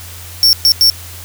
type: tone bursts at uneven times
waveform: 45% pulse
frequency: 5460 Hz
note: F8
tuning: 40 cents flat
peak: -6 dBFS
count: 3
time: 0.43-0.53 / 0.65-0.72 / 0.81-0.9 s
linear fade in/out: 0 ms
effects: added 87 Hz sine -32 dBFS peak until 1.24 s + white hiss -33 dBFS RMS until 1.24 s